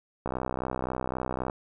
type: click train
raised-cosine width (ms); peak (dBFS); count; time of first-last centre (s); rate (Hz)
1; -16; 80; 0.26-1.498; 63.8
effects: none